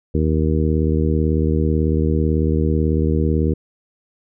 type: harmonic tone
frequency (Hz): 78.1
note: D#2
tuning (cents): +7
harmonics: 1 / 2 / 3 / 4 / 5 / 6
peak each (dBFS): -18 / -21 / -23 / -24 / -25 / -26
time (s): 0.14-3.54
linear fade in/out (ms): 10
effects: none